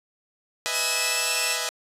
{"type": "chord", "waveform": "5% pulse", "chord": "E major seventh", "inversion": "second", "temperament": "equal", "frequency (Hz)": [493.9, 622.3, 659.3, 830.6], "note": ["B4", "D#5", "E5", "G#5"], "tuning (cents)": [0, 0, 0, 0], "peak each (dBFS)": -20, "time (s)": [0.66, 1.69], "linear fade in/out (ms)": 0}
{"type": "tone with pitch glide", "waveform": "15% pulse", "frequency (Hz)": [2566, 2653], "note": ["E7", "E7"], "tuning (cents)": [-47, 10], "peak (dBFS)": -18, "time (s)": [0.71, 1.58], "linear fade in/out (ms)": 50, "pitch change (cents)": 57, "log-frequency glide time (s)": [0.83, 1.34]}
{"effects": ["resampled to 32000 Hz"]}